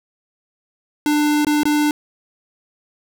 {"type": "tone with dropouts", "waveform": "square", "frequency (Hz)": 297.6, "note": "D4", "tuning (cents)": 23, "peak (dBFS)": -15, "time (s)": [1.06, 1.91], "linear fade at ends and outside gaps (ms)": 1, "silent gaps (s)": [[1.448, 1.468], [1.633, 1.654]], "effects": []}